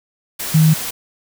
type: tone in noise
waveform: sine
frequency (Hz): 157.5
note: D#3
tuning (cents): +21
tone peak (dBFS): -8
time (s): 0.54-0.74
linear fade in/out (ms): 10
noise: white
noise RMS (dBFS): -25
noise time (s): 0.39-0.91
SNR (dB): +14
effects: none